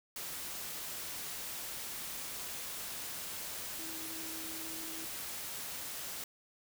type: tone in noise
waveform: sine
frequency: 322.1 Hz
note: E4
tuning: 40 cents flat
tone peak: -48 dBFS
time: 3.79-5.05 s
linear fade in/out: 2 ms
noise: white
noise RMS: -42 dBFS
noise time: 0.16-6.24 s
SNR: -9 dB
effects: none